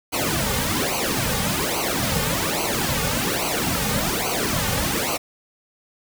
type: noise with flanger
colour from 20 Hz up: pink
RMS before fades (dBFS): -23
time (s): 0.12-5.18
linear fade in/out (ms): 20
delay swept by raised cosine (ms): 0.56 to 3.06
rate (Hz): 1.2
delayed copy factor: -0.85
effects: none